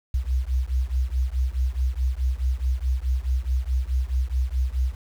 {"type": "beating tone pair", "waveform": "sine", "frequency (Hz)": [61.74, 66.44], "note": ["B1", "C2"], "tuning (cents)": [0, 27], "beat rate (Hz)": 4.7, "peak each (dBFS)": [-23, -24], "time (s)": [0.14, 4.95], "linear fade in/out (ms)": 5, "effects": ["tanh soft clip ceiling -13 dBFS", "8-bit"]}